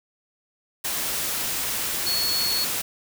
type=tone in noise; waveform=sine; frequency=4373 Hz; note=C#8; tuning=24 cents flat; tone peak=-23 dBFS; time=2.06-2.65 s; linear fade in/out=10 ms; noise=white; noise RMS=-27 dBFS; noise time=0.84-2.82 s; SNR=+1 dB; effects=none